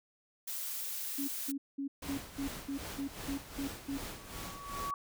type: noise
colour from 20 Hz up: blue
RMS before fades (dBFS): -39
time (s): 0.47-1.52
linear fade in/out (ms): 10
type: tone bursts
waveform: sine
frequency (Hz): 277.2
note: C#4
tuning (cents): 0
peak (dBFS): -34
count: 10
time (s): 1.18-3.98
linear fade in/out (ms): 10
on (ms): 100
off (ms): 200
type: noise with tremolo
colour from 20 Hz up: pink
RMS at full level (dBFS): -42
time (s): 2.02-4.91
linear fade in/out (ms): 5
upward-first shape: sine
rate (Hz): 2.6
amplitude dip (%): 65
type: tone with exponential growth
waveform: sine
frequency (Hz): 1131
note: C#6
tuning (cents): +34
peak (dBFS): -33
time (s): 3.88-4.94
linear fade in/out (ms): 1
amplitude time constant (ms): 230
effects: none